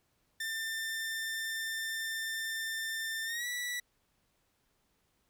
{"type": "tone with pitch glide", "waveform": "sawtooth", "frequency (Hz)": [1791, 1953.1], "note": ["A6", "B6"], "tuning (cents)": [30, -20], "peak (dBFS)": -31, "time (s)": [0.4, 3.8], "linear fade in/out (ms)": 5, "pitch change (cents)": 150, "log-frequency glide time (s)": [3.25, 3.46], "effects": ["pink hiss -75 dBFS RMS until 5.29 s"]}